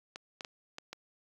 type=clicks; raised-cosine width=0.2 ms; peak=-24 dBFS; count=5; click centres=0.159 / 0.408 / 0.448 / 0.784 / 0.93 s; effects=high-pass 200 Hz 12 dB/octave + 9-bit